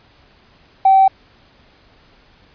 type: tone with tanh clipping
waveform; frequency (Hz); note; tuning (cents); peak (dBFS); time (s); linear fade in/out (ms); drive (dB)
triangle; 771; G5; -29; -7; 0.85-1.08; 5; 4
effects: pink hiss -51 dBFS RMS until 2.54 s + resampled to 11025 Hz